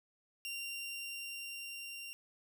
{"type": "tone with level ramp", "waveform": "sawtooth", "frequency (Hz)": 2770, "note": "F7", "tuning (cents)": -15, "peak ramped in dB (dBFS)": [-36, -41], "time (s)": [0.45, 2.13], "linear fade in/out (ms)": 0, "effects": []}